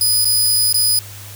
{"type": "tone with dropouts", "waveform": "15% pulse", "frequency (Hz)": 4978, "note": "D#8", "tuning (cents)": 0, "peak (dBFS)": -6, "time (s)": [0.01, 0.99], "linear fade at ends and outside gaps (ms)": 1, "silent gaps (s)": [[0.246, 0.254], [0.727, 0.743]], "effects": ["added 101 Hz sine -35 dBFS peak until 1.35 s", "white hiss -37 dBFS RMS until 1.35 s"]}